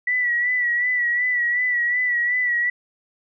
sine tone with vibrato, 1952 Hz, B6, 21 cents flat, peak -18 dBFS, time 0.07-2.7 s, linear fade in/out 5 ms, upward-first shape sine, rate 2.7 Hz, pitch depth 45 cents each way, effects none

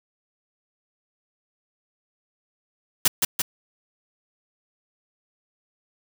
white noise with echo, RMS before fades -17 dBFS, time 3.05-3.08 s, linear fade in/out 5 ms, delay 170 ms, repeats 2, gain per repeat -3 dB, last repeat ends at 3.42 s, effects none

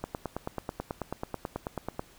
click train, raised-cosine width 1 ms, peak -18 dBFS, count 19, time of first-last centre 0.04-1.994 s, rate 9.21 Hz, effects pink hiss -57 dBFS RMS until 2.18 s

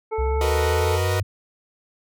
harmonic tone, 440 Hz, A4, in tune, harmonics 1 / 2 / 3 / 5, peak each -24 / -29 / -37 / -40 dBFS, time 0.11-0.98 s, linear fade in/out 20 ms
sine linear sweep, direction up, 63.7 to 98 Hz, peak -21 dBFS, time 0.18-1.23 s, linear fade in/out 10 ms
sawtooth chord, B major seventh, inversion second, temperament equal, 370 / 466.2 / 493.9 / 622.3 Hz, F#4 / A#4 / B4 / D#5, 0 / 0 / 0 / 0 cents, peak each -25 dBFS, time 0.41-1.2 s, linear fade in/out 2 ms
effects none

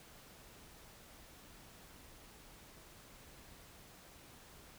silence, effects pink hiss -58 dBFS RMS until 4.78 s

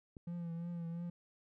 click, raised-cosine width 3 ms, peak -37 dBFS, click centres 0.168 s
triangle tone with vibrato, 170 Hz, F3, 46 cents flat, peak -37 dBFS, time 0.27-1.1 s, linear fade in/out 5 ms, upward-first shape triangle, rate 2.9 Hz, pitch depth 45 cents each way
effects none

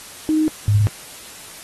sine tone pair in turn, 311.1 / 103.82 Hz, D#4 / G#2, 0 / 0 cents, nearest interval octave + perfect fifth, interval 1900 cents, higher first, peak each -14 / -12 dBFS, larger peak second, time 0.29-0.48 / 0.68-0.87 s, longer neither, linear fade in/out 0 ms, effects white hiss -38 dBFS RMS until 1.63 s + AAC 32 kbps

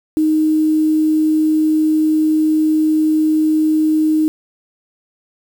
sine tone with quantisation, 311.1 Hz, D#4, in tune, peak -11 dBFS, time 0.17-4.28 s, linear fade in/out 0 ms, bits 6, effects none

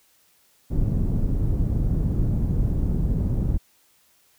pink low-pass noise, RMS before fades -22 dBFS, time 0.7-3.58 s, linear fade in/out 20 ms, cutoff 190 Hz, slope 12 dB/octave, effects white hiss -61 dBFS RMS until 4.38 s

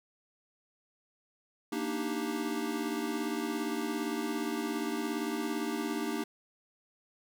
square chord, Eb major seventh, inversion second, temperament equal, 233.1 / 293.7 / 311.1 / 392 Hz, Bb3 / D4 / Eb4 / G4, 0 / 0 / 0 / 0 cents, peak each -38 / -38 / -38 / -39 dBFS, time 1.72-6.24 s, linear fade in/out 5 ms, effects none

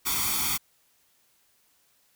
white noise with comb filter, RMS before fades -27 dBFS, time 0.05-0.58 s, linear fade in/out 20 ms, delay 0.88 ms, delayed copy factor +0.85, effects white hiss -66 dBFS RMS until 2.15 s

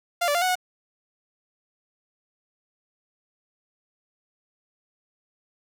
sawtooth tone with pitch steps, 696 / 581 / 696 / 738 / 731 Hz, F5 / D5 / F5 / F#5 / F#5, -6 / -19 / -6 / -5 / -21 cents, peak -17 dBFS, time 0.21-0.555 s, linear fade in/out 10 ms, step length 69 ms, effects none

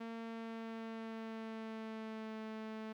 sawtooth tone with pitch glide, 228.2 to 218.9 Hz, A#3 to A3, -37 to -9 cents, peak -39 dBFS, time 0-2.93 s, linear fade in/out 10 ms, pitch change -72 cents, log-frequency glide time 0.14-2.4 s, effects low-pass 3000 Hz 12 dB/octave + 13-bit

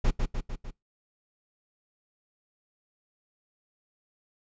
brown noise with echo, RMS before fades -21 dBFS, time 0.04-0.11 s, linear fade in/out 10 ms, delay 150 ms, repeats 4, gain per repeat -4 dB, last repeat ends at 0.71 s, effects noise-tail reverb RT60 0.2 s tail -24 dB re dry + resampled to 16000 Hz

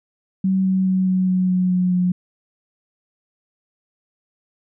sine tone with pitch steps, 190 / 188.58 / 187.17 / 185.77 / 184.38 / 183 / 181.63 / 180.27 Hz, F#3 / F#3 / F#3 / F#3 / F#3 / F#3 / F#3 / F#3, +46 / +33 / +20 / +7 / -6 / -19 / -32 / -45 cents, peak -15 dBFS, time 0.44-2.12 s, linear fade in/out 5 ms, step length 210 ms, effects none

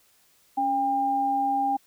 sine tone pair together, 278.2 / 800.2 Hz, C#4 / G5, +6 / +35 cents, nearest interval octave + tritone, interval 1829 cents, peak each -31 / -22 dBFS, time 0.57-1.77 s, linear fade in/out 10 ms, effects white hiss -62 dBFS RMS until 1.86 s

